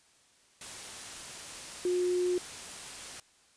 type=tone in noise; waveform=sine; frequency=359.3 Hz; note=F4; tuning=49 cents sharp; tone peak=-26 dBFS; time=1.85-2.38 s; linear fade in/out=2 ms; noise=white; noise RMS=-43 dBFS; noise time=0.61-3.2 s; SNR=+14 dB; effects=white hiss -64 dBFS RMS until 3.56 s + resampled to 22050 Hz